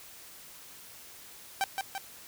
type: tone with echo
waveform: sawtooth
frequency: 779 Hz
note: G5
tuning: 11 cents flat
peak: -22 dBFS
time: 1.61-1.64 s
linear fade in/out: 0 ms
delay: 170 ms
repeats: 2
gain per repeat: -4 dB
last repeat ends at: 1.98 s
effects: white hiss -50 dBFS RMS until 2.27 s